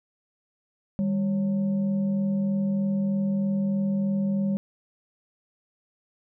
sine tone with frequency modulation, 198.1 Hz, G3, 18 cents sharp, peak -22 dBFS, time 0.99-4.57 s, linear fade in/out 0 ms, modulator 353 Hz, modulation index 0.37, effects none

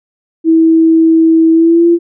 sine tone with pitch glide, 324.9 to 340.9 Hz, E4 to F4, -25 to -42 cents, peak -4 dBFS, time 0.44-1.99 s, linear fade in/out 50 ms, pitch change +83 cents, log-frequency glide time 1.52-1.87 s, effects none

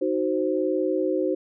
sine chord, C diminished, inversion first, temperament equal with one note detuned, 311.1 / 371.9 / 523.3 Hz, Eb4 / Gb4 / C5, 0 / +9 / 0 cents, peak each -26 / -25 / -26 dBFS, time 0.01-1.35 s, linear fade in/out 10 ms, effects none

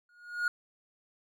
triangle tone with exponential growth, 1438 Hz, F#6, 50 cents flat, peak -22 dBFS, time 0.09-0.48 s, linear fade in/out 2 ms, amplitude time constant 83 ms, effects none

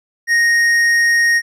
sine tone with tanh clipping, 1864.7 Hz, A#6, in tune, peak -12 dBFS, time 0.27-1.42 s, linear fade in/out 50 ms, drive 10 dB, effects none

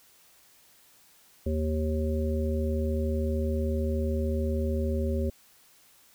harmonic tone, 77.78 Hz, D#2, in tune, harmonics 1 / 3 / 5 / 7, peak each -27 / -32 / -34 / -35 dBFS, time 1.46-5.3 s, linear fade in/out 5 ms, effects white hiss -59 dBFS RMS until 6.14 s

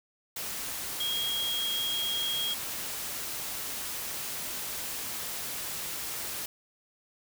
sine tone in noise, 3267 Hz, G#7, 29 cents flat, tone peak -29 dBFS, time 1-2.54 s, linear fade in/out 5 ms, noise white, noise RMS -36 dBFS, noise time 0.36-6.46 s, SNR +4 dB, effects none

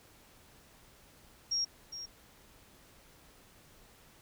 sine tone with echo, 5588 Hz, F8, in tune, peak -29 dBFS, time 1.51-1.65 s, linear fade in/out 10 ms, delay 410 ms, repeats 1, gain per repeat -11 dB, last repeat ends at 2.06 s, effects pink hiss -60 dBFS RMS until 4.21 s

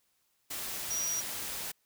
sine tone in noise, 5770 Hz, F#8, 44 cents flat, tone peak -31 dBFS, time 0.9-1.21 s, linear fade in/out 10 ms, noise white, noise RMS -38 dBFS, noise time 0.5-1.72 s, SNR +4 dB, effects white hiss -74 dBFS RMS until 1.85 s

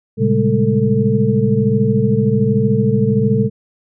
sine tone cluster, 115.5 / 136.8 / 198.8 / 212.1 / 446.4 Hz, A#2 / C#3 / G3 / G#3 / A4, -16 / -23 / +25 / +37 / +25 cents, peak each -18 dBFS, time 0.17-3.5 s, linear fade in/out 50 ms, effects none

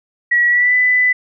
sine tone with pitch glide, 1924 to 1996.5 Hz, B6 to B6, -46 to +18 cents, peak -10 dBFS, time 0.31-1.13 s, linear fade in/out 10 ms, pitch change +64 cents, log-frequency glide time 0.48-0.75 s, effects none

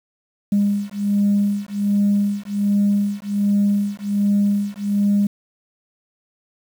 sine beating tone pair, 202.3 / 203.6 Hz, G#3 / G#3, -45 / -34 cents, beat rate 1.3 Hz, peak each -18 dBFS, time 0.52-5.27 s, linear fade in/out 5 ms, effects tanh soft clip ceiling -10 dBFS + 7-bit

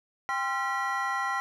triangle tone cluster, 795 / 1044 / 1366 / 1939 Hz, G5 / C6 / F6 / B6, +24 / -4 / -39 / -32 cents, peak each -31 dBFS, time 0.29-1.4 s, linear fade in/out 0 ms, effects none

